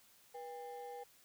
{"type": "ring-modulated tone", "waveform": "triangle", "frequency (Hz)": 644, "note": "E5", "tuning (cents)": -41, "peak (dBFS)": -40, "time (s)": [0.34, 1.04], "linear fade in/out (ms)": 10, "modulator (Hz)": 159, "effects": ["white hiss -66 dBFS RMS until 1.24 s"]}